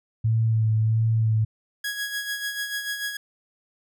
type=tone with vibrato; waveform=sine; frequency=111.1 Hz; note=A2; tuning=17 cents sharp; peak=-18 dBFS; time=0.24-1.45 s; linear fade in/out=10 ms; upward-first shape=sine; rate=1.5 Hz; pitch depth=24 cents each way
type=tone with tremolo; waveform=sawtooth; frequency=1661.2 Hz; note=G#6; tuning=in tune; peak=-22 dBFS; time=1.84-3.17 s; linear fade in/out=5 ms; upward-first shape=sine; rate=6.8 Hz; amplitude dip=55%
effects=none